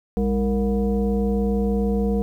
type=tone with frequency modulation; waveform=sine; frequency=202.4 Hz; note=G#3; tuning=44 cents flat; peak=-18 dBFS; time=0.17-2.22 s; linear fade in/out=0 ms; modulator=261 Hz; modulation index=1.1; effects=9-bit